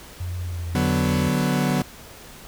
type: tone with pitch glide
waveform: sine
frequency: 89.1 to 85.22 Hz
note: F2 to F2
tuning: +35 to -42 cents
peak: -26 dBFS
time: 0.2-1.29 s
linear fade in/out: 5 ms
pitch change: -77 cents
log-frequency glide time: 0.41-0.66 s
type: chord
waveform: 40% pulse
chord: B minor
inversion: first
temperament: equal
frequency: 146.83 / 185 / 246.9 Hz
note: D3 / F#3 / B3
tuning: 0 / 0 / 0 cents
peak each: -23 dBFS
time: 0.75-1.82 s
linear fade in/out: 2 ms
effects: pink hiss -43 dBFS RMS until 2.47 s